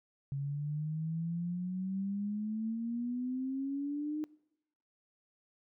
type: exponential sweep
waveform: sine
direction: up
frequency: 137.5 to 308 Hz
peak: -33 dBFS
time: 0.32-4.24 s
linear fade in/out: 0 ms
effects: noise-tail reverb RT60 0.9 s tail -23 dB re dry